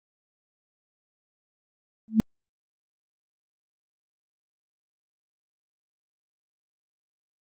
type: tone with exponential growth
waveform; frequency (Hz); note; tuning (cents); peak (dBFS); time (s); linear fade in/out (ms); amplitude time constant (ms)
sine; 220; A3; 0; -11; 2.08-2.2; 0; 26
effects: Opus 32 kbps